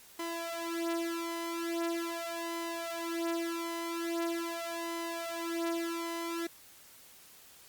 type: tone with flanger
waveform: sawtooth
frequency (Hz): 335.8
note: E4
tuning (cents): +32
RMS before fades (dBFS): -36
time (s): 0.19-6.47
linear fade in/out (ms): 5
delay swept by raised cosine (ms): 0.98 to 3.98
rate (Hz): 0.42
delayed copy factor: +1
effects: white hiss -56 dBFS RMS until 7.68 s + Opus 48 kbps